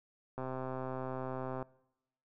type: click train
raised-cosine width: 1 ms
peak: -26 dBFS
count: 163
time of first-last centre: 0.38-1.626 s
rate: 130 Hz
effects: noise-tail reverb RT60 0.9 s tail -23 dB re dry